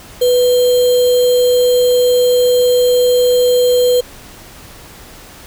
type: tone with sample-and-hold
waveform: sine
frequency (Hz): 493.9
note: B4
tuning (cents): 0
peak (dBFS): -8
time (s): 0.21-4.01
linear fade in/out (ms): 10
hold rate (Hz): 3675
effects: pink hiss -37 dBFS RMS until 5.46 s